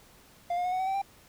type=tone with pitch steps; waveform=triangle; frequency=698.5 / 712.8 / 727.3 / 742.2 / 757.3 / 772.8 / 788.6 Hz; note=F5 / F5 / F#5 / F#5 / F#5 / G5 / G5; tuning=0 / +35 / -30 / +5 / +40 / -25 / +10 cents; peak=-25 dBFS; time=0.5-1.018 s; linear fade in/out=5 ms; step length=74 ms; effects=pink hiss -57 dBFS RMS until 1.28 s